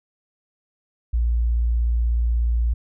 sine tone, 58.27 Hz, A#1, in tune, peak -17 dBFS, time 1.13-2.74 s, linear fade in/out 10 ms, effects none

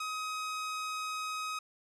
sawtooth tone, 1263 Hz, D#6, 26 cents sharp, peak -31 dBFS, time 0-1.59 s, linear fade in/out 5 ms, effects low-pass 9000 Hz 12 dB/octave

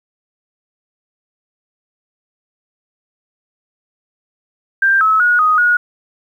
sine tone with pitch steps, 1582 / 1294 / 1450 / 1249 / 1448 Hz, G6 / E6 / F#6 / D#6 / F#6, +15 / -32 / -35 / +6 / -38 cents, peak -9 dBFS, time 4.82-5.77 s, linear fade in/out 5 ms, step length 190 ms, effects 8-bit

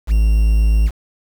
triangle tone with quantisation, 54.1 Hz, A1, 29 cents flat, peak -8 dBFS, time 0.07-0.91 s, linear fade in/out 50 ms, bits 6, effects none

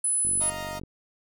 sine tone, 10060 Hz, D#9, 18 cents sharp, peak -22 dBFS, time 0.04-0.5 s, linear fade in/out 5 ms
click train, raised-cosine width 3 ms, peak -28 dBFS, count 29, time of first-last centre 0.25-0.836 s, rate 47.8 Hz
sawtooth chord, Eb suspended second, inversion none, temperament equal, 622.3 / 698.5 / 932.3 Hz, Eb5 / F5 / Bb5, 0 / 0 / 0 cents, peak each -32 / -37 / -34 dBFS, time 0.4-0.8 s, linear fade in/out 20 ms
effects none

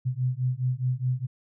sine beating tone pair, 124.7 / 129.5 Hz, B2 / C3, +17 / -17 cents, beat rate 4.8 Hz, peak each -27 dBFS, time 0.05-1.27 s, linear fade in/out 20 ms, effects none

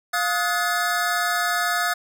square tone cluster, 703 / 1261 / 1460 / 1722 Hz, F5 / D#6 / F#6 / A6, +11 / +23 / -24 / -38 cents, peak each -27 dBFS, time 0.13-1.94 s, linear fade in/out 10 ms, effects none

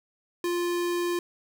square tone, 349.2 Hz, F4, in tune, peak -26 dBFS, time 0.44-1.19 s, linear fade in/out 2 ms, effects none

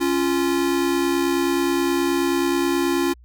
square tone pair together, 277.2 / 346.6 Hz, C#4 / F4, 0 / -13 cents, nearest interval major third, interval 387 cents, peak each -23 / -21 dBFS, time 0-3.14 s, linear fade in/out 20 ms, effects added 60 Hz sine -45 dBFS peak until 3.24 s

